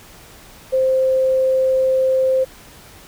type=tone; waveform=sine; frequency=523.3 Hz; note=C5; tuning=in tune; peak=-13 dBFS; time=0.72-2.45 s; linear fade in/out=20 ms; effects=pink hiss -43 dBFS RMS until 3.07 s